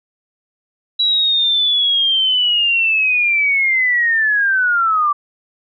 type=linear sweep; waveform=sine; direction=down; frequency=3919 to 1157 Hz; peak=-12 dBFS; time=0.99-5.13 s; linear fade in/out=10 ms; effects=none